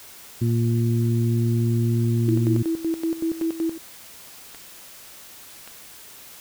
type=harmonic tone; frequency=116.54 Hz; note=A#2; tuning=in tune; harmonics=1 / 2 / 3; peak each=-19 / -25 / -29 dBFS; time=0.41-2.63 s; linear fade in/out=10 ms
type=tone with tremolo; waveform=sine; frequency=327.6 Hz; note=E4; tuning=11 cents flat; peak=-20 dBFS; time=2.28-3.78 s; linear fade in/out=5 ms; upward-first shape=square; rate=5.3 Hz; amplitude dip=75%
type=click train; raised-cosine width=0.3 ms; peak=-25 dBFS; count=4; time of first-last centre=2.29-5.676 s; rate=0.886 Hz
effects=white hiss -44 dBFS RMS until 6.4 s